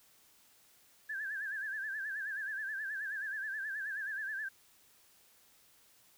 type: tone with vibrato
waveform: sine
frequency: 1655 Hz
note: G#6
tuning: 6 cents flat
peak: -36 dBFS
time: 1.09-4.49 s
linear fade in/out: 10 ms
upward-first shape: sine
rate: 9.4 Hz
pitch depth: 110 cents each way
effects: white hiss -65 dBFS RMS until 6.17 s